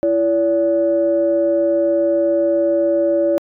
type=tone pair together; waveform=sine; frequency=335.3 / 572 Hz; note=E4 / D5; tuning=+30 / -46 cents; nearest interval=major sixth; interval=924 cents; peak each=-17 / -14 dBFS; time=0.03-3.38 s; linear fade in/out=0 ms; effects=tanh soft clip ceiling -6 dBFS